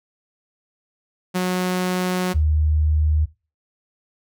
sawtooth / sine tone pair in turn, 182.5 / 76.73 Hz, F#3 / D#2, -24 / -24 cents, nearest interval octave + minor third, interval 1500 cents, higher first, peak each -15 dBFS, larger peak neither, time 1.34-2.34 / 2.34-3.26 s, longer first, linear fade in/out 20 ms, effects noise-tail reverb RT60 0.3 s tail -19 dB re dry

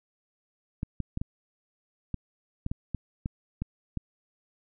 clicks, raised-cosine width 5 ms, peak -18 dBFS, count 11, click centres 0.831 / 1.003 / 1.174 / 1.215 / 2.143 / 2.664 / 2.715 / 2.947 / 3.259 / 3.62 / 3.973 s, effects none

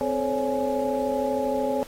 sine tone cluster, 258.3 / 432.9 / 532 / 565 / 839 Hz, C4 / A4 / C5 / C#5 / G#5, -22 / -28 / +29 / +33 / +17 cents, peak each -29 / -30 / -30 / -27 / -30 dBFS, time 0.01-1.83 s, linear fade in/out 0 ms, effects pink hiss -46 dBFS RMS until 1.87 s + AAC 48 kbps

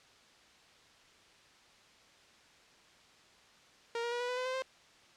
sawtooth tone with pitch steps, 466.2 / 474.1 / 482.1 / 490.2 / 498.5 / 506.9 / 515.5 / 524.2 Hz, A#4 / A#4 / B4 / B4 / B4 / B4 / C5 / C5, 0 / +29 / -42 / -13 / +16 / +45 / -26 / +3 cents, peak -30 dBFS, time 3.95-4.622 s, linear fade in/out 2 ms, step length 84 ms, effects white hiss -61 dBFS RMS until 5.16 s + low-pass 5000 Hz 12 dB/octave

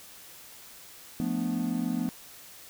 triangle chord, B half-diminished seventh, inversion second, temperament equal, 174.61 / 220 / 246.9 / 293.7 Hz, F3 / A3 / B3 / D4, 0 / 0 / 0 / 0 cents, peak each -32 / -31 / -28 / -34 dBFS, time 1.2-2.09 s, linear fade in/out 0 ms, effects white hiss -49 dBFS RMS until 2.69 s

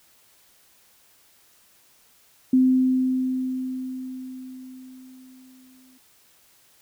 sine tone with exponential decay, 257.8 Hz, C4, 26 cents flat, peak -13 dBFS, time 2.53-5.98 s, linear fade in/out 5 ms, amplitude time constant 750 ms, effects white hiss -58 dBFS RMS until 6.81 s

